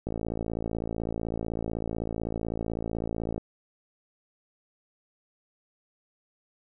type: click train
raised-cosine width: 2 ms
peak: -18 dBFS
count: 186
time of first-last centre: 0.07-3.379 s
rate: 55.9 Hz
effects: none